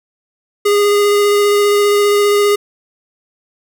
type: tone with vibrato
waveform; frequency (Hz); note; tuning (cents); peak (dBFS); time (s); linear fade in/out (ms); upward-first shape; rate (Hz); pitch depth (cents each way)
square; 410; G#4; -22; -10; 0.65-2.56; 10; square; 15; 8
effects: none